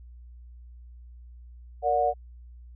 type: chord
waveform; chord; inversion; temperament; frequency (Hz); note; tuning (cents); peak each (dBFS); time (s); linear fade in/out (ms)
sine; Bb augmented; none; just; 466.2 / 582.7 / 728.4; Bb4 / D5 / F#5; 0 / -14 / -27; -29 / -26 / -23; 1.82-2.14; 50
effects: added 60 Hz sine -44 dBFS peak until 2.75 s